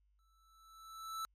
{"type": "tone with exponential growth", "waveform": "square", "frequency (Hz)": 1318.5, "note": "E6", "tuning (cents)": 0, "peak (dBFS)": -38, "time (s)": [0.19, 1.25], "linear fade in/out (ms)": 0, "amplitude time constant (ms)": 230, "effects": ["added 50 Hz sine -70 dBFS peak until 1.34 s", "MP3 64 kbps"]}